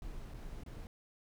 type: noise with dropouts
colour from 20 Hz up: brown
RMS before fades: -45 dBFS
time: 0.02-0.87 s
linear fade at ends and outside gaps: 1 ms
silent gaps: 0.338-0.343 / 0.635-0.662 s
effects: none